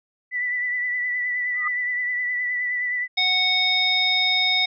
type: tone with vibrato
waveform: sine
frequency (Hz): 1975.5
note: B6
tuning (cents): 0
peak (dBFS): -22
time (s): 0.31-3.08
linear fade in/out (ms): 50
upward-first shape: triangle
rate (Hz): 9.6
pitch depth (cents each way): 32
type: tone with exponential growth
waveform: sine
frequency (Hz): 1232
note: D#6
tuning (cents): -17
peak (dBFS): -21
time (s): 1.53-1.68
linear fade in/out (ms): 5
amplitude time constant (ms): 31
type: harmonic tone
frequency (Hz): 740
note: F#5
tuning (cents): 0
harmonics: 1 / 3 / 5 / 7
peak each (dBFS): -30 / -22 / -20 / -28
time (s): 3.17-4.66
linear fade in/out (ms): 10
effects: none

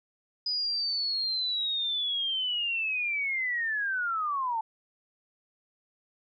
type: linear sweep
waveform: sine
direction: down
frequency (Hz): 4988 to 868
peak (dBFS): -27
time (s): 0.46-4.61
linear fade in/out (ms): 5
effects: none

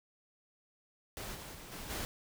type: noise with level steps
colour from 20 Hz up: pink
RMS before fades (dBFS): -43 / -47 / -50 / -45 / -39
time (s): 1.17-2.05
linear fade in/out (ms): 0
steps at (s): 1.34 / 1.53 / 1.71 / 1.89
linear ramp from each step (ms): 20
effects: none

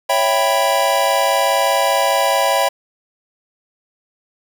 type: chord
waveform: square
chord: C# half-diminished seventh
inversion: none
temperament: equal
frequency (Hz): 554.4 / 659.3 / 784 / 987.8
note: C#5 / E5 / G5 / B5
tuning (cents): 0 / 0 / 0 / 0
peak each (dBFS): -20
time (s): 0.09-2.69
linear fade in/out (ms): 10
effects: none

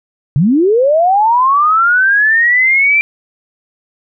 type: linear sweep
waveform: sine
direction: up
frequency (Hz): 125.9 to 2364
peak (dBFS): -7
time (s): 0.36-3.01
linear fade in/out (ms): 0
effects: none

